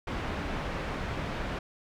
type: low-pass noise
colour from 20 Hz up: pink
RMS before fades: -34 dBFS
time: 0.07-1.59 s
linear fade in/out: 5 ms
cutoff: 2400 Hz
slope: 12 dB/octave
effects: none